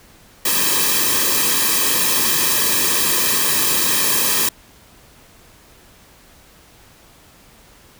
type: noise with comb filter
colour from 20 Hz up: white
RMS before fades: -17 dBFS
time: 0.45-4.49 s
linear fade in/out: 5 ms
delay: 1.4 ms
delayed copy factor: -0.95
effects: pink hiss -48 dBFS RMS until 7.99 s